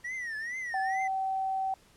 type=tone with vibrato; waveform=triangle; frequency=1895 Hz; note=A#6; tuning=28 cents sharp; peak=-32 dBFS; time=0.04-1.08 s; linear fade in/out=10 ms; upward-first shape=triangle; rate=2.3 Hz; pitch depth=180 cents each way
type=tone; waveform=sine; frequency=767 Hz; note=G5; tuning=38 cents flat; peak=-28 dBFS; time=0.74-1.74 s; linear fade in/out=2 ms
effects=pink hiss -61 dBFS RMS until 1.96 s + low-pass 11000 Hz 12 dB/octave